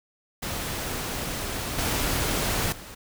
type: noise with level steps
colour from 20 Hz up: pink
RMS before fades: -31 / -26 / -42 dBFS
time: 0.42-2.95 s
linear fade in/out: 10 ms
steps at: 1.78 / 2.72 s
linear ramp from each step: 5 ms
effects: none